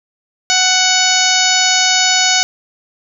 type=harmonic tone with a mistuned harmonic; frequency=743 Hz; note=F#5; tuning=7 cents sharp; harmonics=1 / 2 / 3 / 4 / 5 / 6 / 7 / 8 / 9; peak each=-19 / -19 / -19 / -19 / -19 / -19 / -19 / -19 / -19 dBFS; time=0.5-2.43 s; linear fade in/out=0 ms; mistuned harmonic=9; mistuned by=+16 cents; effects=none